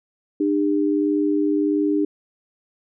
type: tone pair together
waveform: sine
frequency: 301.2 / 402.7 Hz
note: D4 / G4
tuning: +44 / +47 cents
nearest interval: perfect fourth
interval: 503 cents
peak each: -18 / -23 dBFS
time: 0.4-2.05 s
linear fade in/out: 5 ms
effects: none